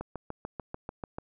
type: click train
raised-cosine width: 1 ms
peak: -22 dBFS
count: 9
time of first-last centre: 0.01-1.185 s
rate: 6.81 Hz
effects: none

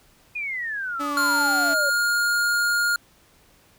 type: exponential sweep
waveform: sine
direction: down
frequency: 2491 to 550 Hz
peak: -26 dBFS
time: 0.35-1.9 s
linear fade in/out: 10 ms
type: tone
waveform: sawtooth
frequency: 287.6 Hz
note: D4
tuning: 36 cents flat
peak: -24 dBFS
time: 0.99-1.75 s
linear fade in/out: 20 ms
type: tone with pitch glide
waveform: square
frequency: 1404 to 1418.7 Hz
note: F6 to F6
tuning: +9 to +27 cents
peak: -20 dBFS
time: 1.17-2.96 s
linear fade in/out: 2 ms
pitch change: +18 cents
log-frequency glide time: 1.29-1.89 s
effects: pink hiss -57 dBFS RMS until 3.78 s

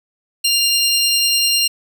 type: tone pair together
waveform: 25% pulse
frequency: 2794 / 4186 Hz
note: F7 / C8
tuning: 0 / 0 cents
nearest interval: perfect fifth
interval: 700 cents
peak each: -12 dBFS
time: 0.44-1.68 s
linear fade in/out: 10 ms
effects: none

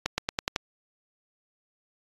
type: accelerating click train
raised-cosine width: 0.2 ms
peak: -8 dBFS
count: 6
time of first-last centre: 0.06-0.561 s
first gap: 120 ms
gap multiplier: 0.91
effects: AAC 32 kbps

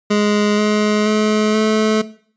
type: tone with pitch steps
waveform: 25% pulse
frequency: 208.2 / 211 / 213.8 / 216.7 Hz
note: G#3 / G#3 / A3 / A3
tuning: +5 / +28 / -49 / -26 cents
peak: -9 dBFS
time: 0.1-2.02 s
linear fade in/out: 10 ms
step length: 480 ms
effects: noise-tail reverb RT60 0.5 s tail -17 dB re dry + resampled to 16000 Hz

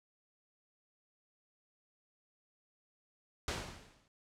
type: noise with exponential decay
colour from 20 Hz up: pink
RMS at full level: -34 dBFS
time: 3.48-4.08 s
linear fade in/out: 1 ms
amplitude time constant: 130 ms
effects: low-pass 7000 Hz 12 dB/octave

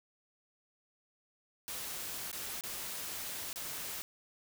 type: noise with dropouts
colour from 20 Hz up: white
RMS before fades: -41 dBFS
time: 1.68-4.02 s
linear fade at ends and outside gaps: 0 ms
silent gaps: 2.315-2.329 / 2.609-2.637 / 3.529-3.559 s
effects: none

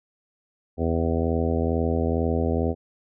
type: harmonic tone with a mistuned harmonic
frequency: 82.2 Hz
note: E2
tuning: 4 cents flat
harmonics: 1 / 2 / 3 / 4 / 5 / 6 / 7 / 8 / 9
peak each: -25 / -31 / -27 / -32 / -29 / -30 / -35 / -34 / -36 dBFS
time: 0.77-2.75 s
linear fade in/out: 50 ms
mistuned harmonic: 9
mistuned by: +25 cents
effects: none

